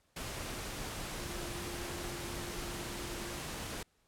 sine tone in noise, 349.2 Hz, F4, in tune, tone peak -46 dBFS, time 1.19-3.39 s, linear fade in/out 5 ms, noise pink, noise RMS -41 dBFS, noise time 0.16-3.83 s, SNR -8 dB, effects pink hiss -73 dBFS RMS until 4.07 s + low-pass 12000 Hz 12 dB/octave

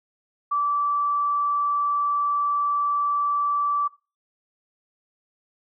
sine tone, 1160 Hz, D6, 22 cents flat, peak -20 dBFS, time 0.51-3.88 s, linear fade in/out 10 ms, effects noise-tail reverb RT60 0.3 s tail -19 dB re dry

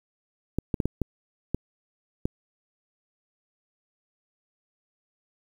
clicks, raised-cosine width 3 ms, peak -12 dBFS, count 7, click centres 0.586 / 0.742 / 0.802 / 0.856 / 1.017 / 1.546 / 2.255 s, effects 8-bit

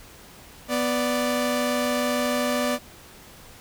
sawtooth tone pair together, 246.9 / 587.3 Hz, B3 / D5, 0 / 0 cents, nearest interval octave + minor third, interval 1500 cents, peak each -21 dBFS, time 0.68-2.79 s, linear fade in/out 50 ms, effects pink hiss -47 dBFS RMS until 3.6 s

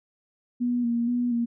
sine tone with vibrato, 239.3 Hz, A#3, 46 cents sharp, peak -22 dBFS, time 0.6-1.46 s, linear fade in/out 20 ms, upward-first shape square, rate 2.1 Hz, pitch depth 30 cents each way, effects none

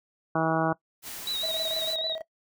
harmonic tone, 161.4 Hz, E3, 36 cents flat, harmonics 1 / 2 / 3 / 4 / 5 / 6 / 7 / 8 / 9, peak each -30 / -29 / -35 / -29 / -30 / -35 / -32 / -36 / -34 dBFS, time 0.35-0.73 s, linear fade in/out 5 ms
white noise, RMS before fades -39 dBFS, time 1.02-1.97 s, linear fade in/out 50 ms
sine tone with vibrato, 3857 Hz, B7, 42 cents flat, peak -28 dBFS, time 1.27-2.15 s, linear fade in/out 2 ms, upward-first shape sine, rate 6.6 Hz, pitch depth 56 cents each way
triangle tone with tremolo, 643 Hz, E5, 43 cents flat, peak -29 dBFS, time 1.43-2.22 s, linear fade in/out 5 ms, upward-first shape square, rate 18 Hz, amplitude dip 70%
effects noise-tail reverb RT60 0.1 s tail -20 dB re dry

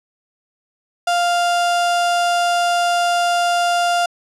35% pulse tone, 698.5 Hz, F5, in tune, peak -13 dBFS, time 1.07-4.06 s, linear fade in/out 5 ms, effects low-pass 9000 Hz 12 dB/octave

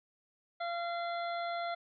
harmonic tone, 687 Hz, F5, 29 cents flat, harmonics 1 / 2 / 3 / 5 / 6, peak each -35 / -41 / -45 / -49 / -51 dBFS, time 0.6-1.75 s, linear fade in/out 10 ms, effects none

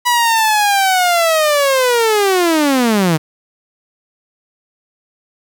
sawtooth linear sweep, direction down, 982 to 150 Hz, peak -7 dBFS, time 0.05-3.18 s, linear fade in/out 20 ms, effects 8-bit

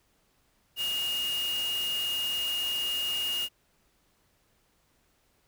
sine tone in noise, 2852 Hz, F7, 36 cents sharp, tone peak -28 dBFS, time 0.76-3.49 s, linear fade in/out 50 ms, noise white, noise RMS -39 dBFS, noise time 0.76-3.49 s, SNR +8 dB, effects pink hiss -69 dBFS RMS until 5.47 s

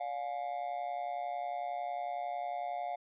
triangle tone with amplitude modulation, 710 Hz, F5, 28 cents sharp, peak -29 dBFS, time 0-2.96 s, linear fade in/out 10 ms, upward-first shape sine, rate 131 Hz, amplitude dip 85%, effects resampled to 8000 Hz

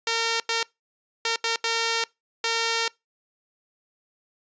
5% pulse tone bursts at uneven times, 457.6 Hz, A#4, 32 cents flat, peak -11 dBFS, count 6, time 0.07-0.4 / 0.49-0.63 / 1.25-1.36 / 1.44-1.56 / 1.64-2.04 / 2.44-2.88 s, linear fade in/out 2 ms, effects noise-tail reverb RT60 0.2 s tail -23 dB re dry + resampled to 16000 Hz

